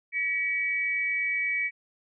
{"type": "tone pair together", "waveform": "sine", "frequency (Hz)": [1938, 2277], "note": ["B6", "C#7"], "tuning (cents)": [-33, 46], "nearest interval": "minor third", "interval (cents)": 279, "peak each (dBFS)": [-31, -26], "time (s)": [0.12, 1.71], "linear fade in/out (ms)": 50, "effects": []}